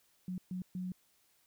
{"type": "tone bursts at uneven times", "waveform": "sine", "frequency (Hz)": 182.9, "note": "F#3", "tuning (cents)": -20, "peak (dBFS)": -36, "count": 3, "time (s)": [[0.28, 0.38], [0.51, 0.62], [0.75, 0.92]], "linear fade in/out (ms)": 2, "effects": ["white hiss -71 dBFS RMS until 1.46 s"]}